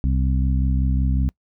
harmonic tone, 65.41 Hz, C2, in tune, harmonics 1 / 2 / 3 / 4, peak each -18 / -24 / -28 / -30 dBFS, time 0.04-1.29 s, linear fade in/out 0 ms, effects noise-tail reverb RT60 0.1 s tail -25 dB re dry

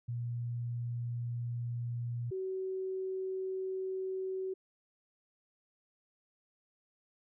sine tone pair in turn, 119.4 / 377.9 Hz, A#2 / F#4, +42 / +37 cents, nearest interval octave + minor sixth, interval 1995 cents, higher second, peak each -34 / -34 dBFS, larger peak neither, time 0.08-2.31 / 2.31-4.54 s, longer neither, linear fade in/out 10 ms, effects none

